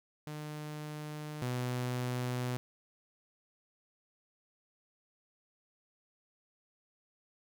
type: tone pair in turn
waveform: sawtooth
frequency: 151.1 / 124.58 Hz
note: D3 / B2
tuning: +50 / +15 cents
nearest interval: minor third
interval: 335 cents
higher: first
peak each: -36 / -29 dBFS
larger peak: second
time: 0.27-1.42 / 1.42-2.57 s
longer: neither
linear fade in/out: 0 ms
effects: none